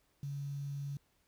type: tone with quantisation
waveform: sine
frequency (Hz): 141.1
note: C#3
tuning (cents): +31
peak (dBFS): -37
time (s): 0.23-0.97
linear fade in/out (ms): 2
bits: 10
effects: pink hiss -74 dBFS RMS until 1.27 s